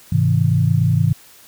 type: chord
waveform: sine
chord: Ab augmented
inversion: none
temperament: equal with one note detuned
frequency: 103.83 / 130.81 / 161.05 Hz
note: Ab2 / C3 / E3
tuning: 0 / 0 / -40 cents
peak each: -17 dBFS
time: 0.12-1.13 s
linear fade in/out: 5 ms
effects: white hiss -46 dBFS RMS until 1.47 s